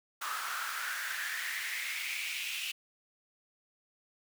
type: noise with high-pass filter sweep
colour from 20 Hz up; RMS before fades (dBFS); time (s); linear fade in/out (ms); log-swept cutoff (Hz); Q
pink; -37; 0.21-2.72; 10; 1200 to 2800; 5.2
effects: none